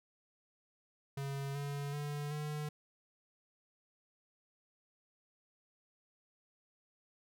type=tone with pitch steps; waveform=square; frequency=138.59 / 142.32 / 146.15 / 150.09 Hz; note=C#3 / C#3 / D3 / D3; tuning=0 / +46 / -8 / +38 cents; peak=-38 dBFS; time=1.17-2.69 s; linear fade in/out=5 ms; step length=380 ms; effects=none